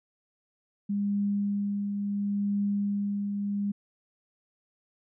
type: tone with tremolo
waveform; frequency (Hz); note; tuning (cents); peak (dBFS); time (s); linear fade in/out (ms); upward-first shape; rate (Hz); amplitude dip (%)
sine; 202.4; G#3; -44; -24; 0.89-3.72; 10; triangle; 0.72; 40
effects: none